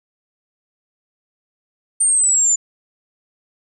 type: exponential sweep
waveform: sine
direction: down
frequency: 8900 to 7040 Hz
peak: -12 dBFS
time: 2-2.56 s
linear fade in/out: 10 ms
effects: none